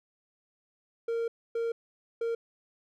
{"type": "tone bursts at uneven times", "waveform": "triangle", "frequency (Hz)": 462.1, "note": "A#4", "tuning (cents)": -15, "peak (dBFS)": -26, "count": 3, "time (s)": [[1.08, 1.28], [1.55, 1.72], [2.21, 2.35]], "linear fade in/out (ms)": 5, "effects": []}